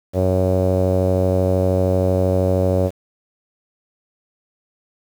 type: tone with low-pass filter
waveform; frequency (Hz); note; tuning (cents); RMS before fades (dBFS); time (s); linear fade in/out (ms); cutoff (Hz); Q
sawtooth; 92.9; F#2; +7; -17; 0.13-2.91; 50; 560; 4.9
effects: 7-bit